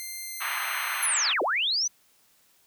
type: tone with pitch glide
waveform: 5% pulse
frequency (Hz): 2093 to 2073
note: C7 to C7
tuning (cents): 0 to -17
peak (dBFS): -25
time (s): 0-1.06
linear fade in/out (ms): 0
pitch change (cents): -17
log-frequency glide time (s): 0.22-0.44
type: band-pass noise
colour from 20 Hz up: pink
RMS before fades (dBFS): -31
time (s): 0.4-1.34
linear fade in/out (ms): 20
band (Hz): 1100 to 2700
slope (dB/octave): 24
type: linear two-way sweep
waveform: sine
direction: down then up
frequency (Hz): 11420 to 312.1 to 6170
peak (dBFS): -23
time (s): 1.02-1.88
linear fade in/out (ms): 10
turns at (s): 1.42
effects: white hiss -63 dBFS RMS until 2.66 s